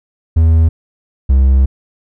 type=tone pair in turn; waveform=triangle; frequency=81.1 / 66.42 Hz; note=E2 / C2; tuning=-28 / +27 cents; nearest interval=minor third; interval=345 cents; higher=first; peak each=-4 dBFS; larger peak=neither; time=0.36-0.69 / 1.29-1.66 s; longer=second; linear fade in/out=10 ms; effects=none